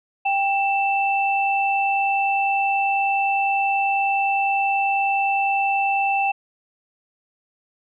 sine tone pair together, 791 / 2661 Hz, G5 / E7, +15 / +16 cents, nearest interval octave + major sixth, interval 2101 cents, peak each -19 / -23 dBFS, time 0.25-6.32 s, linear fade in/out 10 ms, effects none

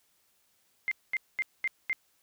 sine tone bursts, 2093 Hz, C7, in tune, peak -26 dBFS, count 5, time 0.88-1.93 s, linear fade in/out 0 ms, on 34 ms, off 220 ms, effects white hiss -70 dBFS RMS until 2.22 s

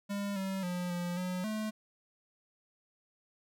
square tone with pitch steps, 201.4 / 192.1 / 178.3 / 175.6 / 182 / 215.9 Hz, G3 / G3 / F3 / F3 / F#3 / A3, +47 / -35 / +36 / +10 / -28 / -33 cents, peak -34 dBFS, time 0.09-1.71 s, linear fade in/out 20 ms, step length 270 ms, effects none

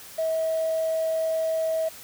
triangle tone, 644 Hz, E5, 41 cents flat, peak -19 dBFS, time 0.18-1.89 s, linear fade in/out 10 ms, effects tanh soft clip ceiling -20 dBFS + white hiss -44 dBFS RMS until 2.03 s

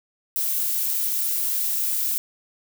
violet noise, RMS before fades -24 dBFS, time 0.36-2.18 s, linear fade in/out 0 ms, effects none

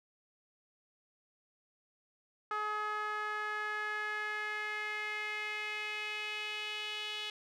sawtooth tone with band-pass filter sweep, 423.2 Hz, G#4, 33 cents sharp, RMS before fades -38 dBFS, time 2.51-7.3 s, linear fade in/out 2 ms, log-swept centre 1300 to 3100 Hz, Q 3.6, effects none

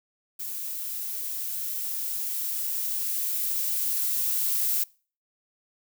violet noise with level ramp, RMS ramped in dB -34 to -25 dBFS, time 0.39-4.84 s, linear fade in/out 10 ms, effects noise-tail reverb RT60 0.4 s tail -24 dB re dry

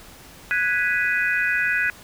sine chord, G# minor seventh, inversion third, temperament equal, 1480 / 1661.2 / 1975.5 / 2489 Hz, F#6 / G#6 / B6 / D#7, 0 / 0 / 0 / 0 cents, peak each -23 / -24 / -26 / -26 dBFS, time 0.51-1.9 s, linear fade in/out 0 ms, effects pink hiss -45 dBFS RMS until 2.03 s

